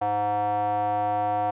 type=tone with band-pass filter; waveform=square; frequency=103.83 Hz; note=G#2; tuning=in tune; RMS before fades=-25 dBFS; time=0.01-1.51 s; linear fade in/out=10 ms; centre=770 Hz; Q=6.8; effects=resampled to 8000 Hz